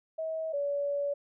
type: tone pair in turn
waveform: sine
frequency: 641 / 570.1 Hz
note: E5 / C#5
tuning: -49 / +48 cents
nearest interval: major second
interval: 203 cents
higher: first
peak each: -31 / -28 dBFS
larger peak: second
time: 0.18-0.53 / 0.53-1.14 s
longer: second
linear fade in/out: 10 ms
effects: none